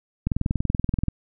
click train, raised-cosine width 5 ms, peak -10 dBFS, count 18, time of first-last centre 0.27-1.083 s, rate 20.9 Hz, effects none

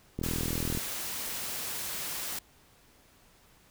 click train, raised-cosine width 3 ms, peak -20 dBFS, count 25, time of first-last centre 0.19-0.774 s, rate 41.1 Hz
white noise, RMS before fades -36 dBFS, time 0.23-2.39 s, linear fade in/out 5 ms
effects pink hiss -61 dBFS RMS until 3.7 s

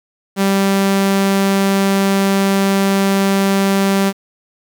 sawtooth tone, 195.8 Hz, G3, 2 cents flat, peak -8 dBFS, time 0.36-4.13 s, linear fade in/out 50 ms, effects 7-bit

